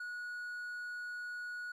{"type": "tone", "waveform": "triangle", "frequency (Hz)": 1459, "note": "F#6", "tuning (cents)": -25, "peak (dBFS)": -38, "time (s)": [0, 1.72], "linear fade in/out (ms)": 5, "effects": []}